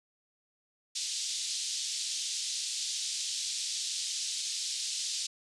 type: band-pass noise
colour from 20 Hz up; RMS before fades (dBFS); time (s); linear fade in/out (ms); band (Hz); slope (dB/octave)
pink; -35; 0.95-5.27; 10; 3700 to 7900; 24
effects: resampled to 24000 Hz